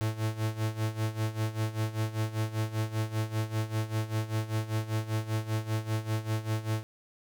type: tone with tremolo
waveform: 45% pulse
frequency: 109.4 Hz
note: A2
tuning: 9 cents flat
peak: -26 dBFS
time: 0.01-6.83 s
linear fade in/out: 0 ms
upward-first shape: sine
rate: 5.1 Hz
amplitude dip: 80%
effects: none